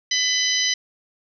harmonic tone with a mistuned harmonic, 1000 Hz, B5, 21 cents sharp, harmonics 2 / 3 / 4 / 5 / 6, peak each -25 / -25 / -25 / -25 / -25 dBFS, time 0.11-0.74 s, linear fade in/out 5 ms, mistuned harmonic 3, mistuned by +24 cents, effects none

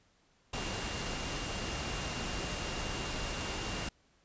sine tone in noise, 2794 Hz, F7, in tune, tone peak -46 dBFS, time 0.53-3.89 s, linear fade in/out 5 ms, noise pink, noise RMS -37 dBFS, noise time 0.53-3.89 s, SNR -12 dB, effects pink hiss -69 dBFS RMS until 4.24 s + resampled to 16000 Hz

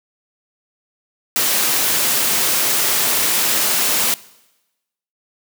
white noise, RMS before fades -17 dBFS, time 1.36-4.14 s, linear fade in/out 0 ms, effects noise-tail reverb RT60 1.0 s tail -21 dB re dry + high-pass 150 Hz 12 dB/octave

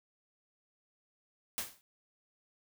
white noise with exponential decay, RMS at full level -33 dBFS, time 1.58-1.81 s, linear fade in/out 0 ms, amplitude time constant 50 ms, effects none

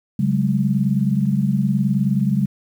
sine chord, C# suspended fourth, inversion none, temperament equal with one note detuned, 138.59 / 188.56 / 207.7 Hz, C#3 / F#3 / G#3, 0 / +33 / 0 cents, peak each -20 dBFS, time 0.19-2.46 s, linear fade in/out 5 ms, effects 8-bit

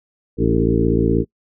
harmonic tone with a mistuned harmonic, 56.4 Hz, A1, 44 cents sharp, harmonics 1 / 2 / 3 / 4 / 5 / 6 / 7 / 8, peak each -22 / -22 / -22 / -22 / -22 / -22 / -22 / -22 dBFS, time 0.37-1.25 s, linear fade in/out 50 ms, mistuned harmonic 6, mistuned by -51 cents, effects noise-tail reverb RT60 0.1 s tail -24 dB re dry

